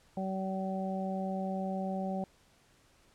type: harmonic tone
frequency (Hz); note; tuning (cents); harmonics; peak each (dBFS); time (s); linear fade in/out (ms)
190.5; G3; -49; 1 / 2 / 3 / 4; -34 / -44 / -39 / -39; 0.17-2.24; 2
effects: pink hiss -65 dBFS RMS until 3.14 s + low-pass 10000 Hz 12 dB/octave